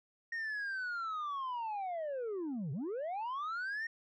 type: linear two-way sweep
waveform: sine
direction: down then up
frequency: 1864.7 to 123.9 to 1864.7 Hz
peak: -33 dBFS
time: 0.32-3.87 s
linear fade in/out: 5 ms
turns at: 2.72 s
effects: tanh soft clip ceiling -35 dBFS